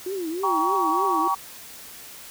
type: tone with vibrato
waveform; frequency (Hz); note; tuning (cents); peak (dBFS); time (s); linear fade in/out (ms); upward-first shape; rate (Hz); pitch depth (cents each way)
sine; 354.3; F4; +25; -26; 0.06-1.28; 5; triangle; 3.3; 230
type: chord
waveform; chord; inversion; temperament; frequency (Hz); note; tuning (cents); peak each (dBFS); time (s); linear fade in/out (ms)
sine; G diminished; none; just; 784 / 940.8 / 1128.9; G5 / Bb5 / Db6; 0 / +16 / +31; -27 / -26 / -22; 0.43-1.35; 10
effects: white hiss -42 dBFS RMS until 2.3 s